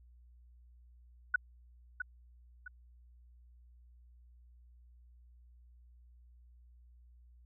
sine tone with echo, 1480 Hz, F#6, in tune, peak -24 dBFS, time 1.34-1.36 s, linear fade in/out 5 ms, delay 660 ms, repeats 2, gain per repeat -9 dB, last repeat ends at 2.68 s, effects added 60 Hz sine -57 dBFS peak until 7.45 s

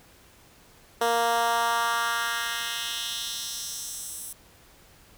10% pulse tone with high-pass filter sweep, 233.1 Hz, A#3, in tune, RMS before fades -28 dBFS, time 1.01-4.33 s, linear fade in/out 5 ms, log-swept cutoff 490 to 10000 Hz, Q 1.6, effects pink hiss -55 dBFS RMS until 5.17 s

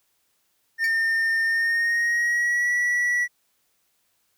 triangle tone with pitch glide, 1814 to 1944.2 Hz, A#6 to B6, -48 to -28 cents, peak -18 dBFS, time 0.78-3.28 s, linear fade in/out 50 ms, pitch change +120 cents, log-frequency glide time 1.45-2.72 s
sawtooth tone with exponential decay, 2278 Hz, C#7, 47 cents sharp, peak -24 dBFS, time 0.84-0.94 s, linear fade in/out 2 ms, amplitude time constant 21 ms
effects white hiss -69 dBFS RMS until 4.37 s

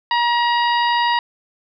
harmonic tone, 952 Hz, A#5, 36 cents sharp, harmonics 1 / 2 / 3 / 4 / 5, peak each -16 / -22 / -26 / -28 / -30 dBFS, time 0.11-1.19 s, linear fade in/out 2 ms, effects none

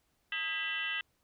sine tone with frequency modulation, 2331 Hz, D7, 14 cents flat, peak -32 dBFS, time 0.32-1.01 s, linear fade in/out 2 ms, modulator 356 Hz, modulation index 2.4, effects pink hiss -75 dBFS RMS until 1.23 s

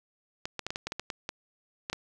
clicks, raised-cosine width 0.2 ms, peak -16 dBFS, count 12, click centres 0.455 / 0.593 / 0.666 / 0.705 / 0.759 / 0.87 / 0.921 / 0.996 / 1.102 / 1.291 / 1.899 / 1.93 s, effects none

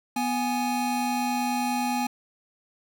square tone pair together, 246.9 / 830.6 Hz, B3 / G#5, 0 / 0 cents, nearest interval octave + major sixth, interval 2100 cents, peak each -28 dBFS, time 0.16-2.07 s, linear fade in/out 5 ms, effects none

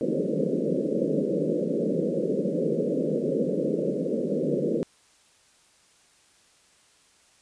white band-pass noise, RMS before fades -26 dBFS, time 0.01-4.83 s, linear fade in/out 0 ms, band 150 to 560 Hz, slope 96 dB/octave, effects white hiss -60 dBFS RMS until 7.41 s + resampled to 22050 Hz

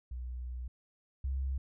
sine tone pair in turn, 61.74 / 66.67 Hz, B1 / C2, 0 / +33 cents, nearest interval minor second, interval 133 cents, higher second, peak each -37 / -31 dBFS, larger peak second, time 0.11-0.68 / 1.24-1.58 s, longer first, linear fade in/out 5 ms, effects none

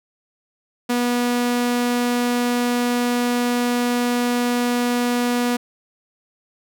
sawtooth tone, 243 Hz, B3, 28 cents flat, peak -14 dBFS, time 0.89-5.57 s, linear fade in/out 10 ms, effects none

